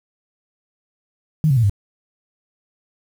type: tone with pitch steps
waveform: sine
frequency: 155.56 / 134.64 / 116.54 / 100.87 Hz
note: D#3 / C3 / A#2 / G2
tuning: 0 / +50 / 0 / +50 cents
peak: -12 dBFS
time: 1.44-1.696 s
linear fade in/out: 0 ms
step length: 64 ms
effects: 7-bit